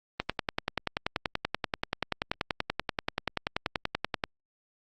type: click train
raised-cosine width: 0.3 ms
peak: -11 dBFS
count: 43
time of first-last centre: 0.2-4.238 s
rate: 10.4 Hz
effects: Opus 32 kbps